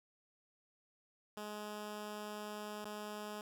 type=tone with dropouts; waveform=10% pulse; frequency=210 Hz; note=G#3; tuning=19 cents sharp; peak=-35 dBFS; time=1.37-3.41 s; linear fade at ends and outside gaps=2 ms; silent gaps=2.844-2.854 s; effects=none